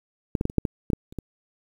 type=clicks; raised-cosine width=3 ms; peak=-10 / -12 / -9 / -23 / -6 / -12 / -13 / -9 / -30 / -18 dBFS; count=10; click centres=0.352 / 0.411 / 0.454 / 0.499 / 0.583 / 0.652 / 0.902 / 0.933 / 1.125 / 1.187 s; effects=8-bit